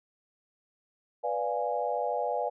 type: chord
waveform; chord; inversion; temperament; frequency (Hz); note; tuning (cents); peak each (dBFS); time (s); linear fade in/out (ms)
sine; B diminished seventh; none; equal; 493.9 / 587.3 / 698.5 / 830.6; B4 / D5 / F5 / Ab5; 0 / 0 / 0 / 0; -33; 1.23-2.5; 20
effects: none